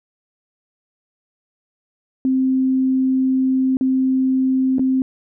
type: tone with dropouts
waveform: sine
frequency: 261.6 Hz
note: C4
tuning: in tune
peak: -14 dBFS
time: 2.25-5.02 s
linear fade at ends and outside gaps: 1 ms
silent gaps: 3.77-3.81 / 4.784-4.794 s
effects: none